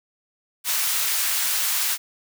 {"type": "high-pass noise", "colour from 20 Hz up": "white", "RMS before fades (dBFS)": -23, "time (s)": [0.64, 1.98], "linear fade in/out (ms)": 50, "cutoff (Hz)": 1100, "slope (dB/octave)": 12, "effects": []}